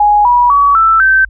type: tone with pitch steps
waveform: sine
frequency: 830.6 / 970.8 / 1134.6 / 1326.1 / 1550 Hz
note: G#5 / B5 / C#6 / E6 / G6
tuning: 0 / -30 / +40 / +10 / -20 cents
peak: -5 dBFS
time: 0-1.25 s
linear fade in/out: 5 ms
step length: 250 ms
effects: added 50 Hz sine -30 dBFS peak until 1.29 s